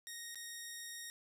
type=tone with dropouts; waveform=10% pulse; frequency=1867 Hz; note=A#6; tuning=2 cents sharp; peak=-36 dBFS; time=0.07-1.1 s; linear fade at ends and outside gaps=0 ms; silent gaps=0.346-0.356 s; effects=none